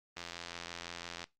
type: click train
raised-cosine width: 0.2 ms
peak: -24 dBFS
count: 93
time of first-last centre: 0.17-1.241 s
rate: 85.9 Hz
effects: noise-tail reverb RT60 0.2 s tail -21 dB re dry + Opus 32 kbps